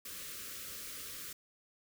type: band-stop noise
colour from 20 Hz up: white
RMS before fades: -45 dBFS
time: 0.05-1.33 s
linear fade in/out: 5 ms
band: 590 to 1100 Hz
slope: 96 dB/octave
effects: none